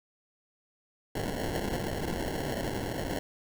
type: noise with sample-and-hold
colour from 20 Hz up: blue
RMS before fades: -33 dBFS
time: 1.15-3.19 s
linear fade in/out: 5 ms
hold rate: 1225 Hz
effects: none